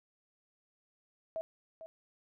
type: tone with echo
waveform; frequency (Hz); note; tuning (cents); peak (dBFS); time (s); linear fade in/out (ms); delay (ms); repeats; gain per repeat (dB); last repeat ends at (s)
sine; 648; E5; -30; -34; 1.36-1.41; 0; 450; 1; -11; 1.86
effects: none